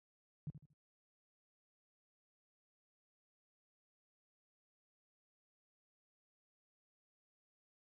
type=tone with echo; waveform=sine; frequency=149.9 Hz; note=D3; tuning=36 cents sharp; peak=-39 dBFS; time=0.47-0.5 s; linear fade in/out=0 ms; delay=77 ms; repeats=3; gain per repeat=-10 dB; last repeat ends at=0.731 s; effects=high-pass 60 Hz 12 dB/octave